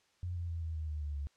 sine tone with pitch steps, 88.9 / 86.12 / 83.43 / 80.82 / 78.29 / 75.84 / 73.47 / 71.17 Hz, F2 / F2 / E2 / E2 / D#2 / D#2 / D2 / C#2, +31 / -24 / +21 / -34 / +11 / -44 / +1 / +46 cents, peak -35 dBFS, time 0.23-1.27 s, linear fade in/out 0 ms, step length 130 ms, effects white hiss -71 dBFS RMS until 1.36 s + low-pass 6000 Hz 12 dB/octave

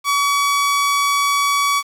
sawtooth tone, 1135 Hz, C#6, 41 cents sharp, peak -11 dBFS, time 0.04-1.83 s, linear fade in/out 50 ms, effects low-pass 12000 Hz 12 dB/octave + 7-bit

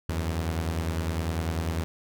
sawtooth beating tone pair, 81.1 / 91.1 Hz, E2 / F#2, -28 / -26 cents, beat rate 10 Hz, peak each -24 / -29 dBFS, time 0.09-1.84 s, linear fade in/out 0 ms, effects none

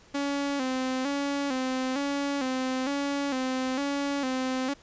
sawtooth tone with vibrato, 270.3 Hz, C#4, 44 cents flat, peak -23 dBFS, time 0.14-4.74 s, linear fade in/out 10 ms, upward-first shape square, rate 1.1 Hz, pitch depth 75 cents each way, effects pink hiss -56 dBFS RMS until 4.82 s + resampled to 16000 Hz

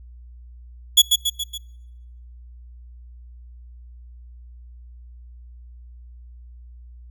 sawtooth tone with echo, 3375 Hz, G#7, 27 cents sharp, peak -5 dBFS, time 0.97-1.02 s, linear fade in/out 10 ms, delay 140 ms, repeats 4, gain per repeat -5 dB, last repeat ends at 1.58 s, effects noise-tail reverb RT60 1.0 s tail -25 dB re dry + added 60 Hz sine -40 dBFS peak until 7.1 s

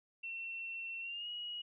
sine tone with pitch glide, 2707 to 2901 Hz, E7 to F#7, +45 to -35 cents, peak -40 dBFS, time 0.23-1.62 s, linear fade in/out 10 ms, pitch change +120 cents, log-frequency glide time 1.01-1.29 s, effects none

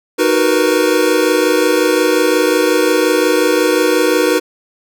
square chord, B major seventh, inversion first, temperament equal with one note detuned, 311.1 / 370 / 468.3 / 493.9 Hz, D#4 / F#4 / A#4 / B4, 0 / 0 / +8 / 0 cents, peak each -17 dBFS, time 0.18-4.4 s, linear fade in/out 20 ms, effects none

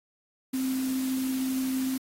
sine tone in noise, 261.6 Hz, C4, in tune, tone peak -26 dBFS, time 0.53-1.98 s, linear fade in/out 10 ms, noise white, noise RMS -40 dBFS, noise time 0.53-1.98 s, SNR +11 dB, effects AAC 48 kbps

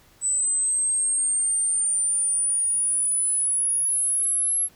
sine exponential sweep, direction up, 7960 to 11175 Hz, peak -20 dBFS, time 0.21-4.69 s, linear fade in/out 50 ms, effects pink hiss -56 dBFS RMS until 4.75 s

